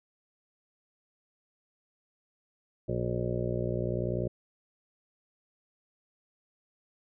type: harmonic tone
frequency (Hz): 60.4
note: B1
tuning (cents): -38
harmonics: 1 / 2 / 3 / 4 / 6 / 7 / 8 / 9 / 10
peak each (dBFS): -40 / -33 / -37 / -41 / -35 / -39 / -43 / -38 / -39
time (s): 2.88-4.28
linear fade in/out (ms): 10
effects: none